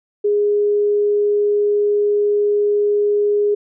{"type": "tone", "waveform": "sine", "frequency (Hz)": 413, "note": "G#4", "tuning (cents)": -10, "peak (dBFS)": -13, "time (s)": [0.24, 3.55], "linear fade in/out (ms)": 10, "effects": []}